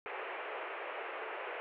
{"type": "band-pass noise", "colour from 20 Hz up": "pink", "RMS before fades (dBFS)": -42, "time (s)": [0.06, 1.6], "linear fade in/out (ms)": 0, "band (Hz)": [390, 2700], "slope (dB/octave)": 48, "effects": []}